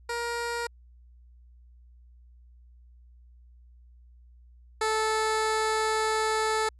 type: tone pair in turn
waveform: 15% pulse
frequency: 471.7 / 437.1 Hz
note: A#4 / A4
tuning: +20 / -11 cents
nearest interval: minor second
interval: 131 cents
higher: first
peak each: -23 / -18 dBFS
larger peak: second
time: 0.09-0.67 / 4.81-6.69 s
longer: second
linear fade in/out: 5 ms
effects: added 60 Hz sine -51 dBFS peak until 6.79 s + resampled to 24000 Hz